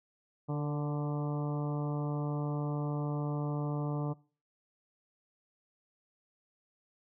harmonic tone with a mistuned harmonic, 146.83 Hz, D3, in tune, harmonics 1 / 2 / 3 / 4 / 5 / 6 / 7 / 8, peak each -32 / -38 / -42 / -44 / -46 / -48 / -49 / -50 dBFS, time 0.48-4.14 s, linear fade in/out 20 ms, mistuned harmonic 3, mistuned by +24 cents, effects noise-tail reverb RT60 0.4 s tail -22 dB re dry

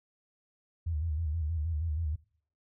sine tone with vibrato, 79.3 Hz, D#2, 33 cents sharp, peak -29 dBFS, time 0.86-2.16 s, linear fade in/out 10 ms, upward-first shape square, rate 6.3 Hz, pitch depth 92 cents each way, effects noise-tail reverb RT60 0.5 s tail -21 dB re dry

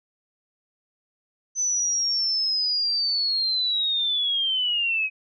sine linear sweep, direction down, 6080 to 2518 Hz, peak -21 dBFS, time 1.55-5.1 s, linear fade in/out 50 ms, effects none

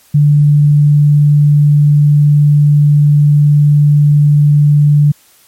sine tone, 146.8 Hz, D3, in tune, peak -4 dBFS, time 0.14-5.12 s, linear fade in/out 10 ms, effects white hiss -47 dBFS RMS until 5.47 s + MP3 64 kbps

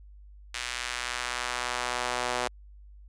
sawtooth tone with high-pass filter sweep, 123.47 Hz, B2, in tune, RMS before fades -32 dBFS, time 0.54-2.48 s, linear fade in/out 5 ms, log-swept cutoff 2100 to 620 Hz, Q 0.98, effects added 50 Hz sine -47 dBFS peak until 3.08 s + resampled to 22050 Hz

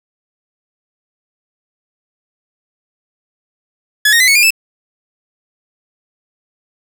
sawtooth tone with pitch steps, 1704 / 1858.2 / 2026 / 2210 / 2410 / 2628 Hz, G#6 / A#6 / B6 / C#7 / D7 / E7, +44 / -6 / +44 / -6 / +44 / -6 cents, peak -4 dBFS, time 4.05-4.506 s, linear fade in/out 5 ms, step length 76 ms, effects none

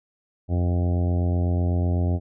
harmonic tone, 88 Hz, F2, 14 cents sharp, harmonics 1 / 2 / 3 / 4 / 5 / 6 / 7 / 8 / 9, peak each -20 / -29 / -31 / -35 / -39 / -42 / -37 / -41 / -44 dBFS, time 0.48-2.2 s, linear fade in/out 50 ms, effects none

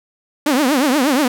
sawtooth tone with vibrato, 275.6 Hz, C#4, 10 cents flat, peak -9 dBFS, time 0.46-1.28 s, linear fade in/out 5 ms, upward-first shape triangle, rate 8.4 Hz, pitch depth 250 cents each way, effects none

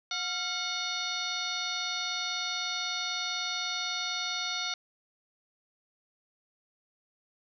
harmonic tone with a mistuned harmonic, 729 Hz, F#5, 26 cents flat, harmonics 1 / 2 / 3 / 4 / 5 / 6 / 7 / 8, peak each -43 / -38 / -39 / -44 / -35 / -37 / -46 / -42 dBFS, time 0.11-4.74 s, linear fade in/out 2 ms, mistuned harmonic 2, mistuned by -85 cents, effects none

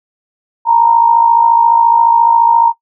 sine tone with amplitude modulation, 929 Hz, A#5, 6 cents flat, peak -3 dBFS, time 0.65-2.73 s, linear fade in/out 50 ms, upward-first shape sine, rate 54.4 Hz, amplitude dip 60%, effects noise-tail reverb RT60 0.1 s tail -18 dB re dry

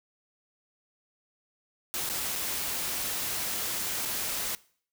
white noise with dropouts, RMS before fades -32 dBFS, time 1.94-4.55 s, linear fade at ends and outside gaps 0 ms, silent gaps 2.091-2.098 / 2.355-2.359 / 4.052-4.056 s, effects noise-tail reverb RT60 0.5 s tail -21 dB re dry

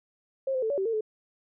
sine tone with pitch steps, 535 / 516 / 442.1 / 567 / 385.3 / 454.6 / 431.7 Hz, C5 / C5 / A4 / C#5 / G4 / A#4 / A4, +38 / -24 / +8 / +39 / -30 / -43 / -33 cents, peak -25 dBFS, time 0.47-1.009 s, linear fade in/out 5 ms, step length 77 ms, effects none

